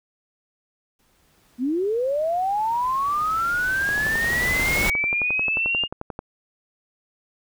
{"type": "noise with exponential growth", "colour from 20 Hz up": "pink", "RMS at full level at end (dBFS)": -24, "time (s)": [0.99, 4.9], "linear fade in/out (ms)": 2, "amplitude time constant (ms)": 850}
{"type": "linear sweep", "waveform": "sine", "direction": "up", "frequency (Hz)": [231.6, 2842], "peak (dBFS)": -20, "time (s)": [1.58, 5.88], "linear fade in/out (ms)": 50}
{"type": "click train", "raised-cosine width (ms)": 1, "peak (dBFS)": -17, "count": 27, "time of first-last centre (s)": [3.89, 6.191], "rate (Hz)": 11.3}
{"effects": []}